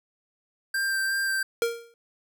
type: tone with vibrato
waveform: square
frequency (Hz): 1578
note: G6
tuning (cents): +11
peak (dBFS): -25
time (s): 0.74-1.43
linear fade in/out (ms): 5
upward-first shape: sine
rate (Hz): 2.8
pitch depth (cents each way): 12
type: tone with exponential decay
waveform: square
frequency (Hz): 466.2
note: A#4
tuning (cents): 0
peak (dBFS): -20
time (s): 1.62-1.94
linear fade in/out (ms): 1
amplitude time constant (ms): 69
effects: none